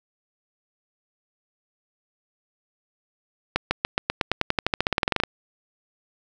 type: accelerating click train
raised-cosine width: 0.3 ms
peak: -4 dBFS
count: 22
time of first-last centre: 3.56-5.236 s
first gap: 150 ms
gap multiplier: 0.93
effects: none